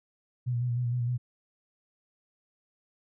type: tone with vibrato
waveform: sine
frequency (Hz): 121.7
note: B2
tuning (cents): -25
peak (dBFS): -26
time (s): 0.46-1.18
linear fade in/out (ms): 20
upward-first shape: square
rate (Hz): 6.5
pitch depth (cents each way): 33
effects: none

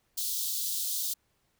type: high-pass noise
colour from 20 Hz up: white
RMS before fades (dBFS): -32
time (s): 0.17-1.14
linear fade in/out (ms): 10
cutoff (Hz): 3400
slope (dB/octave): 48
effects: pink hiss -73 dBFS RMS until 1.59 s

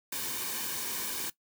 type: noise with comb filter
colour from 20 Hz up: white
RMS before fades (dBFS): -35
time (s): 0.12-1.3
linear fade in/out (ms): 5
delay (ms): 1.5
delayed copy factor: -0.6
effects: noise-tail reverb RT60 0.1 s tail -18 dB re dry

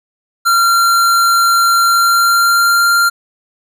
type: tone with pitch glide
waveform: square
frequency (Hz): 1375 to 1389.4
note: F6 to F6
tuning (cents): -27 to -9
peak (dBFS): -9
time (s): 0.45-3.1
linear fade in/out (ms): 20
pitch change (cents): +18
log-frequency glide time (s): 1.86-2.88
effects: none

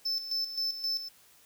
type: tone with tremolo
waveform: triangle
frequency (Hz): 5274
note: E8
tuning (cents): 0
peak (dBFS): -27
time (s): 0.05-1.09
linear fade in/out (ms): 10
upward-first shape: square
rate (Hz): 3.8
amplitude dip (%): 65
effects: white hiss -60 dBFS RMS until 1.45 s

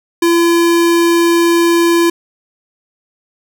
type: tone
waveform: square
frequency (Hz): 339.5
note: F4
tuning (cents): -49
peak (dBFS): -9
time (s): 0.22-2.1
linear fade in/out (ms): 5
effects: none

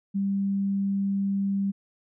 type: tone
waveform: sine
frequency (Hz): 197.3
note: G3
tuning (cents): +11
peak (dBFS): -23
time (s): 0.14-1.72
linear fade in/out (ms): 20
effects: none

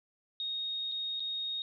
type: tone with dropouts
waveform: sine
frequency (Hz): 3729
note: A#7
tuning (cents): 0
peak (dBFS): -33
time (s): 0.4-1.62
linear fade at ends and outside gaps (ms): 1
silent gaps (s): 0.916-0.92 / 1.197-1.203
effects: none

